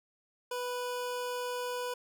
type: tone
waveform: 25% pulse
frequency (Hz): 493.5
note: B4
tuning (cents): -1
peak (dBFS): -30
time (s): 0.51-1.94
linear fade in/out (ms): 5
effects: none